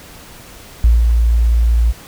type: tone with ADSR envelope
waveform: sine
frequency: 57.6 Hz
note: A#1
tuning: 20 cents flat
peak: -5 dBFS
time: 0.84-1.93 s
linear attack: 3 ms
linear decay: 170 ms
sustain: -4 dB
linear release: 31 ms
effects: pink hiss -38 dBFS RMS until 2.07 s